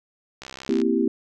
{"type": "click train", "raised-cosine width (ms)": 0.2, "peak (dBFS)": -19, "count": 27, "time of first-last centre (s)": [0.42, 0.816], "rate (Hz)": 65.6}
{"type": "chord", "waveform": "sine", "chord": "C dominant seventh", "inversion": "third", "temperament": "equal", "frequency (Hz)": [233.1, 261.6, 329.6, 392], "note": ["Bb3", "C4", "E4", "G4"], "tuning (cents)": [0, 0, 0, 0], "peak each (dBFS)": -24, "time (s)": [0.69, 1.08], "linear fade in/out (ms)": 2}
{"effects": []}